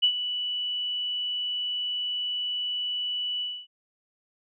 sine tone with ADSR envelope, 2960 Hz, F#7, in tune, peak -16 dBFS, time 0.02-3.67 s, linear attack 19 ms, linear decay 79 ms, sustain -11 dB, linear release 260 ms, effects none

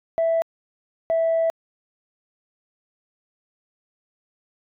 sine tone pair in turn, 659.3 / 656.9 Hz, E5 / E5, 0 / -6 cents, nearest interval unison, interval 6 cents, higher first, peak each -16 dBFS, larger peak neither, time 0.18-0.42 / 1.1-1.5 s, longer second, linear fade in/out 0 ms, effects tanh soft clip ceiling -15 dBFS

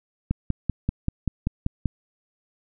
click train, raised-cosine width 5 ms, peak -10 dBFS, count 9, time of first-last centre 0.31-1.857 s, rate 5.17 Hz, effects none

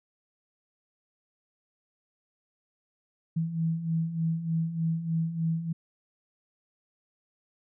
sine beating tone pair, 161.2 / 164.5 Hz, E3 / E3, -38 / -3 cents, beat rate 3.3 Hz, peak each -33 / -27 dBFS, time 3.36-5.73 s, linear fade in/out 10 ms, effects none

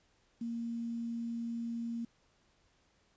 sine tone with quantisation, 232.7 Hz, A#3, 3 cents flat, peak -35 dBFS, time 0.41-2.05 s, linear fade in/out 5 ms, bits 10, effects pink hiss -71 dBFS RMS until 3.16 s + resampled to 16000 Hz

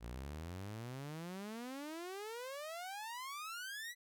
sawtooth exponential sweep, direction up, 55.3 to 1996 Hz, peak -40 dBFS, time 0-3.95 s, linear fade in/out 50 ms, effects none

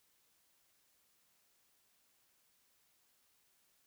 silence, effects white hiss -74 dBFS RMS until 3.86 s

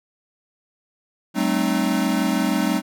square tone cluster, 190.7 / 216.9 / 261.1 / 304.6 Hz, G3 / A3 / C4 / D#4, -47 / -25 / -3 / -37 cents, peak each -25 dBFS, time 1.34-2.82 s, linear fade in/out 50 ms, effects none

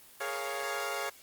15% pulse chord, Bb minor seventh, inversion third, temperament equal, 415.3 / 466.2 / 554.4 / 698.5 Hz, Ab4 / Bb4 / Db5 / F5, 0 / 0 / 0 / 0 cents, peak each -32 / -36 / -31 / -32 dBFS, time 0.2-1.1 s, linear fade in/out 10 ms, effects white hiss -55 dBFS RMS until 1.22 s + Opus 24 kbps

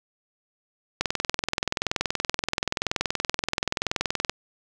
click train, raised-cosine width 0.2 ms, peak -6 dBFS, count 70, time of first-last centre 1.01-4.296 s, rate 21 Hz, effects none

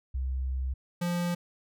sine / square tone pair in turn, 65.1 / 174.6 Hz, C2 / F3, -8 / 0 cents, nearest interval octave + perfect fourth, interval 1708 cents, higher second, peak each -28 dBFS, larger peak neither, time 0.14-0.74 / 1.01-1.35 s, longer first, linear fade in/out 10 ms, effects none

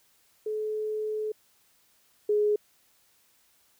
sine tone pair in turn, 429.6 / 418.6 Hz, A4 / G#4, -41 / +14 cents, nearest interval unison, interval 45 cents, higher first, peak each -28 / -21 dBFS, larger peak second, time 0.46-1.32 / 2.29-2.56 s, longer first, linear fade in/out 5 ms, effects white hiss -65 dBFS RMS until 3.79 s

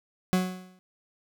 40% pulse tone with exponential decay, 184.2 Hz, F#3, 7 cents flat, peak -18 dBFS, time 0.33-0.79 s, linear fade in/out 0 ms, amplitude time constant 100 ms, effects none

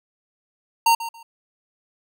square tone with echo, 921 Hz, A#5, 21 cents flat, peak -14 dBFS, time 0.86-0.95 s, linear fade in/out 5 ms, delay 140 ms, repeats 2, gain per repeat -14 dB, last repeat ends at 1.23 s, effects none

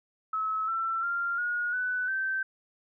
sine tone with pitch steps, 1293 / 1340.9 / 1390.6 / 1442.2 / 1495.6 / 1551 Hz, E6 / E6 / F6 / F#6 / F#6 / G6, -34 / +29 / -8 / -45 / +18 / -19 cents, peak -27 dBFS, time 0.33-2.43 s, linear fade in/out 5 ms, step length 350 ms, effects none

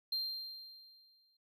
triangle tone with exponential decay, 4176 Hz, C8, 4 cents flat, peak -31 dBFS, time 0.12-1.37 s, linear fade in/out 5 ms, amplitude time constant 270 ms, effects none

